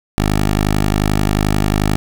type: tone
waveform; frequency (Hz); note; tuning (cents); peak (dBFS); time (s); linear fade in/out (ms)
10% pulse; 51.3; G#1; -21; -5; 0.18-1.96; 0
effects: none